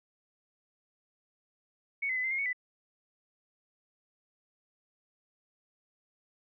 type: tone with pitch steps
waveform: sine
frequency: 2222 / 2043 / 2009 / 2077 / 2135 / 2222 / 1995 Hz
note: C#7 / C7 / B6 / C7 / C7 / C#7 / B6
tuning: +4 / -42 / +29 / -13 / +34 / +4 / +17 cents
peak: -29 dBFS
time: 2.02-2.531 s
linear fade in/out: 10 ms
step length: 73 ms
effects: none